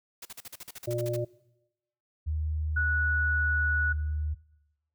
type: noise bursts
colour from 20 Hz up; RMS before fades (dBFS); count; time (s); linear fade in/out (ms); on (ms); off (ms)
white; -42; 13; 0.22-1.165; 5; 33; 43
type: harmonic tone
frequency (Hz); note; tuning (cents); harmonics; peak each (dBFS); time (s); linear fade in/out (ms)
119.3; A#2; +41; 1 / 3 / 5; -32 / -32 / -32; 0.87-1.25; 10
type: tone with pitch glide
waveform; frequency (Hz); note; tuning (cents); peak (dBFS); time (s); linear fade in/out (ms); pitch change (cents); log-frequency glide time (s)
sine; 77.3 to 76.02; D#2 to D#2; -11 to -40; -27; 2.26-4.35; 20; -29; 2.64-3.67
type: tone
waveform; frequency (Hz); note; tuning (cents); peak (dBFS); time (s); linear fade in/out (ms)
sine; 1470; F#6; -12; -25; 2.76-3.93; 10
effects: noise-tail reverb RT60 0.9 s tail -20 dB re dry